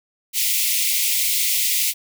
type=high-pass noise; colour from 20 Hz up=white; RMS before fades=-20 dBFS; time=0.33-1.94 s; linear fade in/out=50 ms; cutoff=2000 Hz; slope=96 dB/octave; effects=none